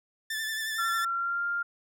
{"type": "tone with vibrato", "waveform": "sawtooth", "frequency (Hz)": 1760, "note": "A6", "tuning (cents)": 0, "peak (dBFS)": -27, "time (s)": [0.3, 1.05], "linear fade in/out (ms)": 5, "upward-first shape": "sine", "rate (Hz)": 11, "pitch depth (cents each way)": 32}
{"type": "tone with pitch glide", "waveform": "sine", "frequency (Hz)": [1365, 1398.5], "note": ["F6", "F6"], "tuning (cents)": [-40, 2], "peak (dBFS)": -27, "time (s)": [0.78, 1.63], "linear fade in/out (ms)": 10, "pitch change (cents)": 42, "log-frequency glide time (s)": [1.07, 1.45]}
{"effects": []}